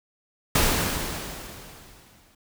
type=noise with exponential decay; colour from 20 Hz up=pink; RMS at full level=-19 dBFS; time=0.55-2.35 s; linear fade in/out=5 ms; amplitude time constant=390 ms; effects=none